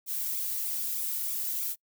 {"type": "noise with flanger", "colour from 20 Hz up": "violet", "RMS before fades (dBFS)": -32, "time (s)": [0.06, 1.76], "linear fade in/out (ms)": 50, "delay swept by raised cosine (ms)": [0.83, 2.73], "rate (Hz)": 3.2, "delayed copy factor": 0.8, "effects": ["noise-tail reverb RT60 0.1 s tail -26 dB re dry"]}